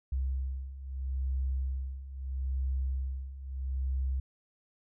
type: beating tone pair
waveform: sine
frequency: 65.41 / 66.18 Hz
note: C2 / C2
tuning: 0 / +20 cents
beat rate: 0.77 Hz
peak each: -36 / -32 dBFS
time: 0.12-4.2 s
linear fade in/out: 5 ms
effects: none